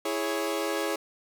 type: chord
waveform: sawtooth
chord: C# minor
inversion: first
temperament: equal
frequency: 329.6 / 415.3 / 554.4 Hz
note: E4 / G#4 / C#5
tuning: 0 / 0 / 0 cents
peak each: -28 dBFS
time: 0.05-0.96 s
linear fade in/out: 5 ms
effects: none